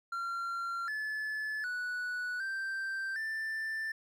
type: tone with pitch steps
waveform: triangle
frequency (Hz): 1375 / 1728 / 1476 / 1567 / 1774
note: F6 / A6 / F#6 / G6 / A6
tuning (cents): -27 / -32 / -5 / -1 / +14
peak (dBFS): -32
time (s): 0.12-3.92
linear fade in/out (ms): 5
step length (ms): 760
effects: none